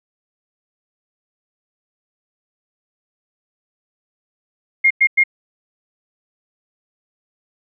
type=tone bursts; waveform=sine; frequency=2132 Hz; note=C7; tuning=32 cents sharp; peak=-9 dBFS; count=3; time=4.84-5.238 s; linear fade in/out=10 ms; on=66 ms; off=100 ms; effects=none